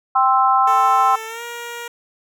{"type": "chord", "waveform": "sine", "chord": "C major", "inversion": "second", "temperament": "equal", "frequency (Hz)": [784, 1046.5, 1318.5], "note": ["G5", "C6", "E6"], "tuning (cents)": [0, 0, 0], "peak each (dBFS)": [-16, -16, -17], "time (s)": [0.15, 1.16], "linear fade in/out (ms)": 10}
{"type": "tone with pitch glide", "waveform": "10% pulse", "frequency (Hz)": [444, 473.1], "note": ["A4", "A#4"], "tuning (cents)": [16, 26], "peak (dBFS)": -20, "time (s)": [0.67, 1.88], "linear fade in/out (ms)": 5, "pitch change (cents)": 110, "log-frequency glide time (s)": [1.26, 1.43]}
{"effects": []}